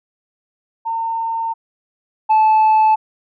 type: tone pair in turn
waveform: sine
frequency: 909 / 870.1 Hz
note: A#5 / A5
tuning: -44 / -20 cents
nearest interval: minor second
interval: 76 cents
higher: first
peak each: -18 / -7 dBFS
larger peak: second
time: 0.85-1.54 / 2.29-2.96 s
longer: first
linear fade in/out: 20 ms
effects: tanh soft clip ceiling -8 dBFS